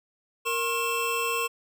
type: tone cluster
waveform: square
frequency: 466.3 / 1076 / 2668 Hz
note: A#4 / C6 / E7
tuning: +1 / +48 / +20 cents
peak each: -32 / -30 / -30 dBFS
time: 0.45-1.48 s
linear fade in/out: 20 ms
effects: none